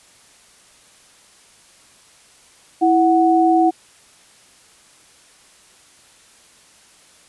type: tone pair together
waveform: sine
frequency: 329.6 / 740 Hz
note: E4 / F#5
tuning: 0 / 0 cents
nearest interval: octave + major second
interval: 1400 cents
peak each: -14 dBFS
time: 2.81-3.71 s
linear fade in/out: 20 ms
effects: white hiss -50 dBFS RMS until 7.28 s + resampled to 24000 Hz